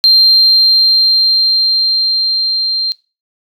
sine tone with level ramp, 4169 Hz, C8, 7 cents flat, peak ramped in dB -3 to -13 dBFS, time 0.04-2.92 s, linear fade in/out 0 ms, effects noise-tail reverb RT60 0.3 s tail -20 dB re dry + tanh soft clip ceiling 0 dBFS

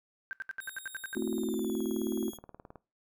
sine tone bursts, 1568 Hz, G6, in tune, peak -34 dBFS, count 10, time 0.31-1.149 s, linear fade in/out 0 ms, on 20 ms, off 71 ms
5% pulse tone with pitch glide, 3729 to 3322 Hz, A#7 to G#7, 0 to 0 cents, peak -39 dBFS, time 0.6-2.38 s, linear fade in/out 20 ms, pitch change -200 cents, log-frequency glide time 1.33-1.83 s
sine chord, F# half-diminished seventh, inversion first, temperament equal, 220 / 261.6 / 329.6 / 370 Hz, A3 / C4 / E4 / F#4, 0 / 0 / 0 / 0 cents, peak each -35 / -36 / -36 / -34 dBFS, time 1.15-2.31 s, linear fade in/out 20 ms
click train, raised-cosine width 1 ms, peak -33 dBFS, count 31, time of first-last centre 1.17-2.757 s, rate 18.9 Hz
effects noise-tail reverb RT60 0.3 s tail -21 dB re dry

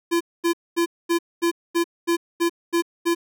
square tone bursts, 340 Hz, F4, 46 cents flat, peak -18 dBFS, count 10, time 0.11-3.15 s, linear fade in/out 20 ms, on 97 ms, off 230 ms, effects none

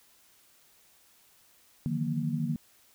sine tone cluster, 149.4 / 161.7 / 180.4 / 233.8 Hz, D3 / E3 / F#3 / A#3, +30 / -33 / -44 / +5 cents, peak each -32 / -34 / -37 / -32 dBFS, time 1.86-2.56 s, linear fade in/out 0 ms, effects white hiss -62 dBFS RMS until 2.94 s

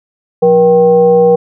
sine tone with frequency modulation, 478.6 Hz, A#4, 46 cents sharp, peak -4 dBFS, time 0.42-1.36 s, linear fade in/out 10 ms, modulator 299 Hz, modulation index 0.55, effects none

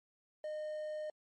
triangle tone with quantisation, 612 Hz, D#5, 29 cents flat, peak -36 dBFS, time 0.44-1.1 s, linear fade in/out 2 ms, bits 11, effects MP3 48 kbps

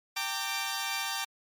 10% pulse chord, G minor, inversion none, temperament equal with one note detuned, 784 / 912.1 / 1174.7 Hz, G5 / Bb5 / D6, 0 / -38 / 0 cents, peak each -27 dBFS, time 0.16-1.25 s, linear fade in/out 10 ms, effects MP3 64 kbps

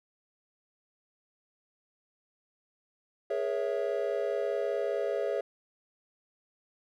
triangle chord, A# half-diminished seventh, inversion third, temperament equal with one note detuned, 415.3 / 475.4 / 554.4 / 659.3 Hz, G#4 / A#4 / C#5 / E5, 0 / +34 / 0 / 0 cents, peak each -31 / -34 / -31 / -33 dBFS, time 3.3-5.41 s, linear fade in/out 5 ms, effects none

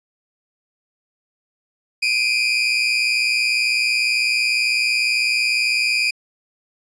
30% pulse tone pair together, 2374 / 2494 Hz, D7 / D#7, +18 / +3 cents, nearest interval minor second, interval 85 cents, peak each -17 / -17 dBFS, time 2.02-6.11 s, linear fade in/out 10 ms, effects resampled to 22050 Hz

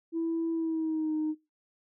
sine tone with pitch glide, 329.6 to 309.3 Hz, E4 to D#4, 0 to -10 cents, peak -26 dBFS, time 0.12-1.35 s, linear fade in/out 50 ms, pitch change -110 cents, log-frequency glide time 0.52-1.14 s, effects noise-tail reverb RT60 0.2 s tail -18 dB re dry + tanh soft clip ceiling -24 dBFS

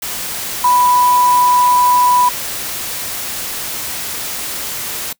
sine tone in noise, 987.8 Hz, B5, in tune, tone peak -9 dBFS, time 0.64-2.29 s, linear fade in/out 5 ms, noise white, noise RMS -23 dBFS, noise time 0.02-5.13 s, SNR +11 dB, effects noise-tail reverb RT60 0.1 s tail -22 dB re dry

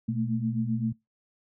sine tone cluster, 121.5 / 219 / 226.7 Hz, B2 / A3 / A#3, -28 / -8 / -48 cents, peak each -30 dBFS, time 0.08-0.93 s, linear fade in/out 10 ms, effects noise-tail reverb RT60 0.2 s tail -25 dB re dry

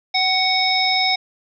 harmonic tone with a mistuned harmonic, 752 Hz, F#5, 28 cents sharp, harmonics 1 / 3 / 5 / 7, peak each -21 / -21 / -21 / -21 dBFS, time 0.14-1.16 s, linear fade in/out 10 ms, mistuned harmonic 3, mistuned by -21 cents, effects none

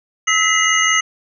sine tone cluster, 1292 / 1977 / 2062 / 2883 / 6290 Hz, E6 / B6 / C7 / F#7 / G8, -35 / +1 / -26 / -46 / +5 cents, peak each -19 dBFS, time 0.27-1.01 s, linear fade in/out 10 ms, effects none

